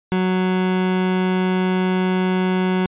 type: tone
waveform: 30% pulse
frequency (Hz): 185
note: F#3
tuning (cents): 0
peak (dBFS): -14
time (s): 0.12-2.86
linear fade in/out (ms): 0
effects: resampled to 8000 Hz